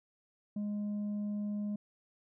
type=tone with tanh clipping; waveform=sine; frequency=207 Hz; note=G#3; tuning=5 cents flat; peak=-34 dBFS; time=0.56-1.76 s; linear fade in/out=5 ms; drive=3 dB; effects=none